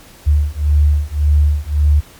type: beating tone pair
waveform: sine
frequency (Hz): 73 / 74.8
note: D2 / D2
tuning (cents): -10 / +32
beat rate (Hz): 1.8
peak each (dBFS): -13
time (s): 0.26-2.01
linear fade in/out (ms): 20
effects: pink hiss -42 dBFS RMS until 2.19 s + MP3 96 kbps